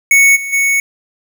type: tone with level steps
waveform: square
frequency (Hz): 2217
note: C#7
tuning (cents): 0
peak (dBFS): -6 / -21 / -11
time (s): 0.11-0.8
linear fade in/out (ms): 2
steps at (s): 0.35 / 0.52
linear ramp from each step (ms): 20
effects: 7-bit